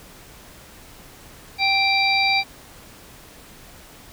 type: harmonic tone with a mistuned harmonic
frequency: 784 Hz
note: G5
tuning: in tune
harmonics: 1 / 3 / 5 / 6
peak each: -22 / -19 / -26 / -24 dBFS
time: 1.58-2.44 s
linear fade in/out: 50 ms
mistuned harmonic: 5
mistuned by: -38 cents
effects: pink hiss -45 dBFS RMS until 4.12 s